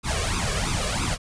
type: noise with flanger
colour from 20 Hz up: pink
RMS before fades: -25 dBFS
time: 0.03-1.18 s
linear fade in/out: 50 ms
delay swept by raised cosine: 0.8 to 1.8 ms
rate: 3 Hz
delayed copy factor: +0.85
effects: resampled to 22050 Hz